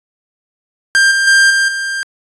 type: tone with level steps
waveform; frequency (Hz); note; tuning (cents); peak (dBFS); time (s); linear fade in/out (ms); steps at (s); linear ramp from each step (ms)
45% pulse; 1589; G6; +23; -7 / -11 / -6 / -10 / -17; 0.95-2.03; 0; 1.11 / 1.27 / 1.5 / 1.68; 5
effects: resampled to 22050 Hz